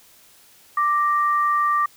sine tone pair together, 1175.6 / 1864.7 Hz, D6 / A#6, +1 / 0 cents, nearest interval minor sixth, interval 799 cents, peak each -17 / -27 dBFS, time 0.77-1.86 s, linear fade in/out 5 ms, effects white hiss -52 dBFS RMS until 1.96 s

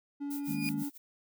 triangle tone, 284.7 Hz, C#4, 46 cents sharp, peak -32 dBFS, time 0.2-0.9 s, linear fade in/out 20 ms
violet noise with tremolo, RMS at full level -42 dBFS, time 0.3-0.98 s, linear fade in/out 10 ms, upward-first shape sine, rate 6 Hz, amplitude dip 95%
35% pulse tone with exponential growth, 2447 Hz, D#7, 29 cents flat, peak -30 dBFS, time 0.33-0.69 s, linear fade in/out 0 ms, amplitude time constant 77 ms
sine chord, D# suspended fourth, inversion none, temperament equal, 155.56 / 207.7 / 233.1 Hz, D#3 / G#3 / A#3, 0 / 0 / 0 cents, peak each -38 / -37 / -38 dBFS, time 0.47-0.84 s, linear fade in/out 20 ms
effects none

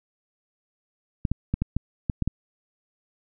clicks, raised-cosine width 5 ms, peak -11 dBFS, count 8, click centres 1.252 / 1.316 / 1.54 / 1.62 / 1.766 / 2.098 / 2.223 / 2.276 s, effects none

